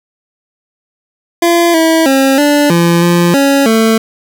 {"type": "tone with pitch steps", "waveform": "25% pulse", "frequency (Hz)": [341.5, 324.4, 269.4, 291.6, 170.5, 173.2, 277.6, 223.1], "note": ["F4", "E4", "C#4", "D4", "F3", "F3", "C#4", "A3"], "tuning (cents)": [-39, -28, -49, -12, -41, -14, 3, 24], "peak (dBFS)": -3, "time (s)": [1.42, 3.98], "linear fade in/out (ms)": 5, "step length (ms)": 320, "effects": ["7-bit"]}